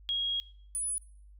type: tone pair in turn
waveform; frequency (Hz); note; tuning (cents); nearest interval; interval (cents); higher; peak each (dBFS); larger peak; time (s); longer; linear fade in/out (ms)
sine; 3285 / 9904; G#7 / D#9; -20 / -9; octave + perfect fifth; 1911; second; -28 / -30; first; 0.09-0.4 / 0.75-0.98; first; 0
effects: noise-tail reverb RT60 0.6 s tail -22 dB re dry + added 50 Hz sine -51 dBFS peak until 1.39 s